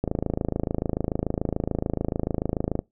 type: click train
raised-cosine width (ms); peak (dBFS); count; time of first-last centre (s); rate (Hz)
2; -11; 75; 0.04-2.791; 26.9
effects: noise-tail reverb RT60 0.2 s tail -24 dB re dry